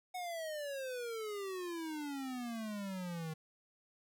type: exponential sweep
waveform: square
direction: down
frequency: 740 to 155.56 Hz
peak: -40 dBFS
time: 0.14-3.34 s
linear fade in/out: 10 ms
effects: none